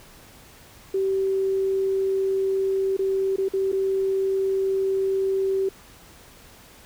sine tone with dropouts, 385.8 Hz, G4, 28 cents flat, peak -20 dBFS, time 0.94-5.69 s, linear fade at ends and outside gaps 5 ms, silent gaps 2.968-2.99 / 3.361-3.382 / 3.485-3.535 / 3.719-3.727 s, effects pink hiss -49 dBFS RMS until 6.85 s

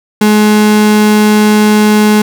35% pulse tone, 211.7 Hz, G#3, 33 cents sharp, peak -3 dBFS, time 0.21-2.22 s, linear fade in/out 5 ms, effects none

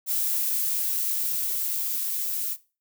violet noise with level ramp, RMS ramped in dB -25 to -29 dBFS, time 0.06-2.57 s, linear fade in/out 50 ms, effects noise-tail reverb RT60 0.3 s tail -17 dB re dry

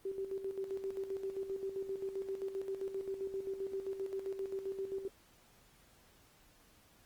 sine tone with tremolo, 387.9 Hz, G4, 18 cents flat, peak -35 dBFS, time 0.05-5.08 s, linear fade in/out 5 ms, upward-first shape square, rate 7.6 Hz, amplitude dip 60%, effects pink hiss -65 dBFS RMS until 7.05 s + Opus 24 kbps

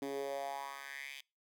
10% pulse tone with high-pass filter sweep, 138.59 Hz, C#3, in tune, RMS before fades -42 dBFS, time 0.02-1.21 s, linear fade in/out 2 ms, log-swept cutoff 300 to 2900 Hz, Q 4.2, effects noise-tail reverb RT60 0.3 s tail -26 dB re dry

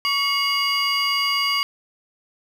triangle tone cluster, 1126 / 2180 / 2880 / 4772 Hz, C#6 / C#7 / F#7 / D8, +27 / -29 / -47 / +27 cents, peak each -23 dBFS, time 0.05-1.63 s, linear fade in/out 0 ms, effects none

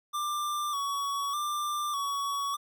square tone with vibrato, 1155 Hz, D6, 29 cents flat, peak -30 dBFS, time 0.13-2.57 s, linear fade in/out 20 ms, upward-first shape square, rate 0.83 Hz, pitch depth 47 cents each way, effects none

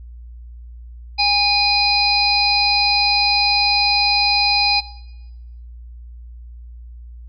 harmonic tone, 820 Hz, G#5, 22 cents flat, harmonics 1 / 3 / 5 / 6, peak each -19 / -19 / -19 / -19 dBFS, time 1.18-4.81 s, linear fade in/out 20 ms, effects noise-tail reverb RT60 1.0 s tail -20 dB re dry + added 59 Hz sine -34 dBFS peak until 7.28 s

